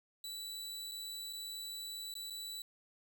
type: tone with dropouts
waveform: sawtooth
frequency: 3951 Hz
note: B7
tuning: in tune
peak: -39 dBFS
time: 0.24-2.62 s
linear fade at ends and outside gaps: 2 ms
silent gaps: 0.914-0.918 / 1.328-1.332 / 2.14-2.152 / 2.3-2.305 s
effects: none